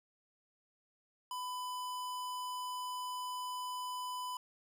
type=tone; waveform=square; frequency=1000 Hz; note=B5; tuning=21 cents sharp; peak=-39 dBFS; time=1.31-4.37 s; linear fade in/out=2 ms; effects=none